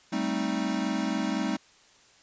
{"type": "chord", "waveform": "square", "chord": "A half-diminished seventh", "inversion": "third", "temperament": "equal", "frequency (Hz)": [196, 220, 261.6, 311.1], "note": ["G3", "A3", "C4", "Eb4"], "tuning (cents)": [0, 0, 0, 0], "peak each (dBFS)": -33, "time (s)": [0.12, 1.57], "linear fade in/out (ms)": 10, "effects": ["white hiss -58 dBFS RMS until 2.22 s", "resampled to 16000 Hz"]}